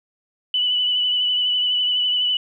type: tone with vibrato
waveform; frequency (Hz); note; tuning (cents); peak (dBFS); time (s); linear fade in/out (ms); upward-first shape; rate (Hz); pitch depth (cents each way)
sine; 2976; F#7; +9; -17; 0.54-2.37; 2; triangle; 12; 29
effects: none